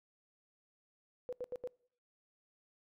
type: tone bursts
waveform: sine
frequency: 496.9 Hz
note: B4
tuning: 11 cents sharp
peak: -37 dBFS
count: 4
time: 1.29-1.674 s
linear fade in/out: 0 ms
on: 36 ms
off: 80 ms
effects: noise-tail reverb RT60 0.6 s tail -25 dB re dry